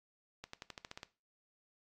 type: accelerating click train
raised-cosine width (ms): 0.2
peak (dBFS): -27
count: 9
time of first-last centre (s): 0.44-1.031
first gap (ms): 94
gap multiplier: 0.93
effects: noise-tail reverb RT60 0.3 s tail -18 dB re dry + AAC 48 kbps